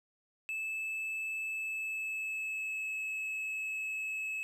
triangle tone with pitch glide, 2619 to 2589 Hz, E7 to E7, -12 to -32 cents, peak -33 dBFS, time 0.49-4.43 s, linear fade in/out 0 ms, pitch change -20 cents, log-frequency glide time 1.43-2.97 s, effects none

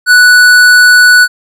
sine tone with tanh clipping, 1480 Hz, F#6, in tune, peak -3 dBFS, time 0.06-1.28 s, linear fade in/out 50 ms, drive 16 dB, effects none

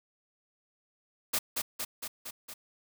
white noise with echo, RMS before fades -29 dBFS, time 1.33-1.39 s, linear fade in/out 10 ms, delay 230 ms, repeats 5, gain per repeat -3 dB, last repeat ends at 2.54 s, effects none

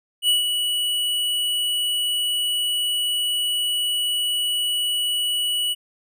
square tone with ADSR envelope, 2941 Hz, F#7, 11 cents flat, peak -15 dBFS, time 0.22-5.75 s, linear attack 67 ms, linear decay 140 ms, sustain -6 dB, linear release 30 ms, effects none

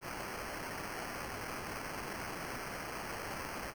blue noise with sample-and-hold, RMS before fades -42 dBFS, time 0.01-3.74 s, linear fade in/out 50 ms, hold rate 3675 Hz, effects none

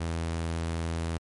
sawtooth tone, 82.7 Hz, E2, 6 cents sharp, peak -25 dBFS, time 0-1.18 s, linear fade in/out 10 ms, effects MP3 48 kbps

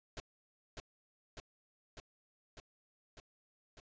pink noise with echo, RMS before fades -44 dBFS, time 0.17-0.2 s, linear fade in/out 0 ms, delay 600 ms, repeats 6, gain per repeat -2 dB, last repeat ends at 3.8 s, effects resampled to 16000 Hz

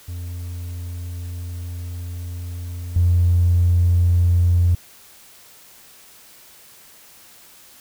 triangle tone with level steps, 87.31 Hz, F2, in tune, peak -25 / -9 dBFS, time 0.08-4.75 s, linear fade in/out 5 ms, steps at 2.96 s, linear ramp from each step 2 ms, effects tanh soft clip ceiling -10 dBFS + white hiss -47 dBFS RMS until 7.8 s

